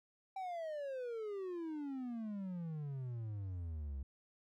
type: exponential sweep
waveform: triangle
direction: down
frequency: 781 to 65.41 Hz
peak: -38 dBFS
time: 0.36-4.03 s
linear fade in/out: 5 ms
effects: none